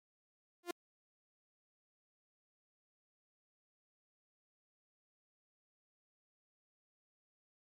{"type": "tone with exponential growth", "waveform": "sawtooth", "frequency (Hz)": 349.2, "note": "F4", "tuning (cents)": 0, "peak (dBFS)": -30, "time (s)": [0.63, 0.71], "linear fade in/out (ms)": 5, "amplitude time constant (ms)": 16, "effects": ["MP3 64 kbps"]}